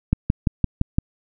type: click train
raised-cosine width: 5 ms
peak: -4 dBFS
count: 6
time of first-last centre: 0.13-0.985 s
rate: 5.85 Hz
effects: none